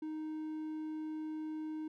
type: tone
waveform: triangle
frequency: 311.1 Hz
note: D#4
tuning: in tune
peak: -36 dBFS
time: 0.02-1.88 s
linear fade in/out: 5 ms
effects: none